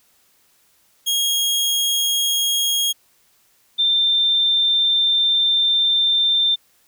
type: tone pair in turn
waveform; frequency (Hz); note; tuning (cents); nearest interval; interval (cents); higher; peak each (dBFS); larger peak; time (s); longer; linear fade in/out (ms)
sawtooth / sine; 3273 / 3582; G#7 / A7; -26 / +30; major second; 156; second; -14; neither; 1.06-2.93 / 3.78-6.56; second; 20
effects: white hiss -59 dBFS RMS until 6.87 s